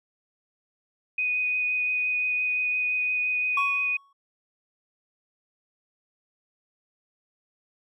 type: tone with vibrato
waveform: sine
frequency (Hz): 2489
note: D#7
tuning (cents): 0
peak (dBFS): -23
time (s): 1.18-3.97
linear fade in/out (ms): 5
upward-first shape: triangle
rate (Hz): 5.8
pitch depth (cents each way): 12
type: tone with exponential decay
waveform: triangle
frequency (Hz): 1111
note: C#6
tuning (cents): +4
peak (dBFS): -20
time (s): 3.57-4.13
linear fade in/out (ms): 5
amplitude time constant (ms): 120
effects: none